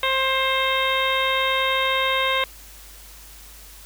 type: harmonic tone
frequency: 529 Hz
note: C5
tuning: 19 cents sharp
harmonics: 1 / 2 / 3 / 4 / 5 / 6 / 7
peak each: -26 / -24 / -29 / -25 / -30 / -29 / -27 dBFS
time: 0.03-2.44 s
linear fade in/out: 2 ms
effects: added 50 Hz sine -45 dBFS peak until 3.85 s + white hiss -45 dBFS RMS until 3.85 s